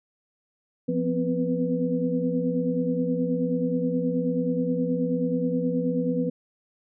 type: tone cluster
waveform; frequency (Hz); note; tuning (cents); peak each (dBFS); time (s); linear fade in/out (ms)
sine; 173.1 / 247.9 / 257.3 / 492.6; F3 / B3 / C4 / B4; -15 / +7 / -29 / -5; -28; 0.88-6.3; 10
effects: none